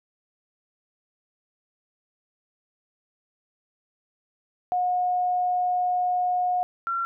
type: tone pair in turn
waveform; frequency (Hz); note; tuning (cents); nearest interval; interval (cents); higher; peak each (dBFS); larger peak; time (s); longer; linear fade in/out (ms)
sine; 723 / 1364.8; F#5 / F6; -40 / -40; major seventh; 1100; second; -21 / -24; first; 4.72-6.63 / 6.87-7.05; first; 0
effects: none